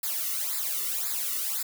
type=noise with flanger; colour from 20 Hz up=blue; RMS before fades=-30 dBFS; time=0.03-1.63 s; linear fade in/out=5 ms; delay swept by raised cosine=0.33 to 1.27 ms; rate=1.9 Hz; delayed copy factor=-1; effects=none